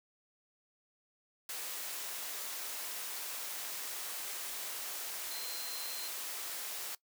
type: tone in noise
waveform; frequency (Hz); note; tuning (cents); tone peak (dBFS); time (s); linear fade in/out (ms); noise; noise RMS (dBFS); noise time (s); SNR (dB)
sine; 4126; C8; -25; -45; 5.31-6.08; 2; white; -41; 1.49-6.95; -7
effects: noise-tail reverb RT60 0.1 s tail -20 dB re dry + high-pass 400 Hz 12 dB/octave